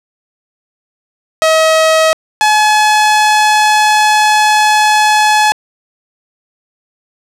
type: tone pair in turn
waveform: sawtooth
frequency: 638 / 851.6 Hz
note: D#5 / G#5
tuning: +43 / +43 cents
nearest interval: perfect fourth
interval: 500 cents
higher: second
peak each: -3 dBFS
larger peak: neither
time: 1.42-2.13 / 2.41-5.52 s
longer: second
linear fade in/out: 0 ms
effects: low-pass 9000 Hz 12 dB/octave + 7-bit